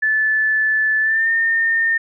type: tone with pitch glide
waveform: sine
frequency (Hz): 1743 to 1820.2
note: A6 to A#6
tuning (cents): -17 to -42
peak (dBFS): -14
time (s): 0.02-1.98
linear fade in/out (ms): 10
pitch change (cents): +75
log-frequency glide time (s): 1.01-1.3
effects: none